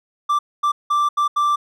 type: tone bursts at uneven times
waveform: triangle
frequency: 1174.7 Hz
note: D6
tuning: in tune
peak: -13 dBFS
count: 5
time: 0.29-0.39 / 0.63-0.72 / 0.9-1.09 / 1.17-1.28 / 1.36-1.56 s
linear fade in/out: 10 ms
effects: none